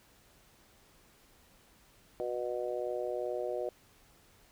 harmonic tone, 122.4 Hz, B2, 15 cents flat, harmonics 3 / 4 / 5 / 6, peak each -38 / -37 / -37 / -44 dBFS, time 2.2-3.69 s, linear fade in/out 0 ms, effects pink hiss -63 dBFS RMS until 4.51 s

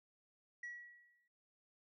sine tone with exponential decay, 1927 Hz, B6, 43 cents flat, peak -40 dBFS, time 0.63-1.28 s, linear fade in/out 5 ms, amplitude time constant 140 ms, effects tanh soft clip ceiling -42 dBFS

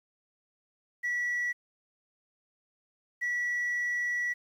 sine tone pair in turn, 1944 / 1944 Hz, B6 / B6, -28 / -28 cents, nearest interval unison, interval 0 cents, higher neither, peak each -26 dBFS, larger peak neither, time 1.03-1.53 / 3.21-4.34 s, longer second, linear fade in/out 20 ms, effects tanh soft clip ceiling -26 dBFS + 10-bit

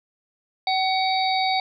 harmonic tone with a mistuned harmonic, 759 Hz, F#5, 44 cents sharp, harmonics 1 / 3 / 5 / 6, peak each -21 / -28 / -28 / -29 dBFS, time 0.67-1.6 s, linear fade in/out 2 ms, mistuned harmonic 3, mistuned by -21 cents, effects none

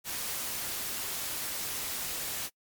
white noise, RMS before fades -35 dBFS, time 0.04-2.5 s, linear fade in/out 50 ms, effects noise-tail reverb RT60 0.1 s tail -25 dB re dry + MP3 96 kbps

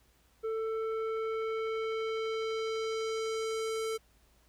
square tone with low-pass filter sweep, 444 Hz, A4, 16 cents sharp, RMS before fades -34 dBFS, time 0.43-3.98 s, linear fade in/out 20 ms, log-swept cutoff 1000 to 11000 Hz, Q 1.1, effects added 57 Hz sine -66 dBFS peak until 4.48 s + pink hiss -68 dBFS RMS until 4.48 s

